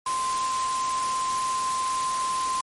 sine tone in noise, 1041 Hz, C6, 9 cents flat, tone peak -24 dBFS, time 0.06-2.61 s, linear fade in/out 5 ms, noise white, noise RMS -33 dBFS, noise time 0.06-2.61 s, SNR +6 dB, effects MP3 48 kbps

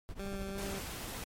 brown noise with tremolo, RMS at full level -39 dBFS, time 0.09-0.78 s, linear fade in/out 0 ms, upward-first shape triangle, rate 13 Hz, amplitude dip 95%
20% pulse tone with vibrato, 196 Hz, G3, in tune, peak -34 dBFS, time 0.19-0.79 s, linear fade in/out 5 ms, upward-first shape sine, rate 3 Hz, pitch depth 12 cents each way
pink noise, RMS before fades -42 dBFS, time 0.58-1.24 s, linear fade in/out 2 ms
effects MP3 64 kbps

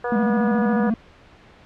harmonic tone, 242.3 Hz, B3, 33 cents flat, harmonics 2 / 3 / 4 / 5 / 6 / 7, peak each -25 / -29 / -32 / -33 / -34 / -34 dBFS, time 0.04-0.9 s, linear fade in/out 5 ms
triangle tone with vibrato, 215.1 Hz, A3, 39 cents flat, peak -16 dBFS, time 0.12-0.94 s, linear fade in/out 2 ms, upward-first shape square, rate 14 Hz, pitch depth 95 cents each way
effects pink hiss -49 dBFS RMS until 1.65 s + low-pass 3000 Hz 12 dB/octave

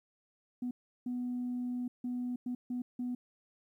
sine tone bursts at uneven times, 246.9 Hz, B3, in tune, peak -32 dBFS, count 6, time 0.62-0.71 / 1.06-1.88 / 2.04-2.36 / 2.46-2.55 / 2.7-2.82 / 2.99-3.15 s, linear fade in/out 5 ms, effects tanh soft clip ceiling -30 dBFS + 12-bit

